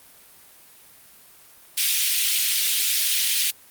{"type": "high-pass noise", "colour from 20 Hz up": "pink", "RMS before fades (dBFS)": -21, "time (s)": [1.77, 3.51], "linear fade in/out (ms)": 10, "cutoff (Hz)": 2600, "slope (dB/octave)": 24, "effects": ["white hiss -50 dBFS RMS until 3.7 s", "Opus 32 kbps"]}